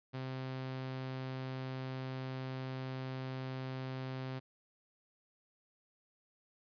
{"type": "tone", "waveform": "sawtooth", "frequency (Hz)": 130.81, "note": "C3", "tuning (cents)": 0, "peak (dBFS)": -35, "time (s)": [0.13, 4.4], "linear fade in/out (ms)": 20, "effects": ["resampled to 11025 Hz"]}